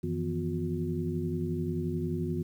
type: tone cluster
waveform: sine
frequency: 90.4 / 160 / 171.4 / 245.3 / 358.3 Hz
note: F#2 / D#3 / F3 / B3 / F4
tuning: -40 / +49 / -32 / -12 / +44 cents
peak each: -36 / -33 / -40 / -36 / -35 dBFS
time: 0.03-2.43 s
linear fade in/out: 10 ms
effects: 10-bit